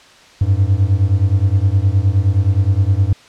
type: beating tone pair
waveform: triangle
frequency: 92.7 / 102.3 Hz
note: F#2 / G#2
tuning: +4 / -26 cents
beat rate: 9.6 Hz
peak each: -12 dBFS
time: 0.41-3.13 s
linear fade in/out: 5 ms
effects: white hiss -44 dBFS RMS until 3.28 s + low-pass 5000 Hz 12 dB/octave